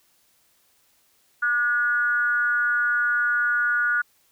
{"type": "tone with frequency modulation", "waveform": "sine", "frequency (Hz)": 1448, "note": "F#6", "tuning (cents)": -38, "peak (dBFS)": -19, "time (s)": [1.42, 4.02], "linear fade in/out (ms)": 10, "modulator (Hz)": 256, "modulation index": 0.49, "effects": ["white hiss -63 dBFS RMS until 4.31 s"]}